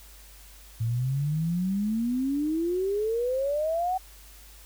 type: exponential sweep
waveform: sine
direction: up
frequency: 110.7 to 762 Hz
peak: -24 dBFS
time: 0.8-3.98 s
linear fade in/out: 10 ms
effects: added 50 Hz sine -49 dBFS peak until 4.65 s + white hiss -52 dBFS RMS until 4.65 s